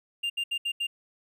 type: tone bursts at uneven times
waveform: triangle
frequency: 2798 Hz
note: F7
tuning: 3 cents sharp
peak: -25 dBFS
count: 5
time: 0.23-0.3 / 0.37-0.44 / 0.51-0.58 / 0.65-0.72 / 0.8-0.87 s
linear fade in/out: 10 ms
effects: none